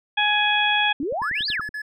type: harmonic tone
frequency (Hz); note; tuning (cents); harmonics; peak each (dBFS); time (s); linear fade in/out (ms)
836; G#5; +11; 1 / 2 / 3 / 4; -23 / -23 / -23 / -23; 0.17-0.93; 10
type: exponential two-way sweep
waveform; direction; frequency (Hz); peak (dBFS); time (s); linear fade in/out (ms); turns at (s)
sine; up then down; 255 to 4972 to 1186; -23; 1-1.61; 2; 1.48
type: click train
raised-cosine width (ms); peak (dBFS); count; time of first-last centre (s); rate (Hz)
3; -28; 8; 1.03-1.69; 10.6
type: tone bursts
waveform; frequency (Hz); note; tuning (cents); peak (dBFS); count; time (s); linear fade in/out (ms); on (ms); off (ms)
triangle; 1709; G#6; +49; -26; 5; 1.22-1.819; 5; 79; 51
effects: none